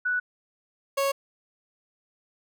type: tone pair in turn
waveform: sine / 30% pulse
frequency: 1479 / 551.8 Hz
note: F#6 / C#5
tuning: -1 / -8 cents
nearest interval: octave + perfect fourth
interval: 1707 cents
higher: first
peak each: -23 / -20 dBFS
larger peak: second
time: 0.05-0.2 / 0.97-1.12 s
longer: neither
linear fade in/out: 10 ms
effects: none